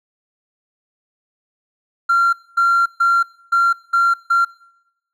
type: tone bursts at uneven times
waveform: triangle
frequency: 1377 Hz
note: F6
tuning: 25 cents flat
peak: -8 dBFS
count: 6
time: 2.09-2.33 / 2.57-2.86 / 3-3.23 / 3.52-3.73 / 3.93-4.14 / 4.3-4.45 s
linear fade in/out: 10 ms
effects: noise-tail reverb RT60 0.9 s tail -26 dB re dry + tanh soft clip ceiling -8 dBFS